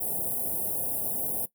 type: band-stop noise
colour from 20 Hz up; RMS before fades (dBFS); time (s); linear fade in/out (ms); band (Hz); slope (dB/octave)
white; -30; 0-1.46; 10; 790 to 9600; 48
effects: noise-tail reverb RT60 0.1 s tail -17 dB re dry + high-pass 80 Hz 12 dB/octave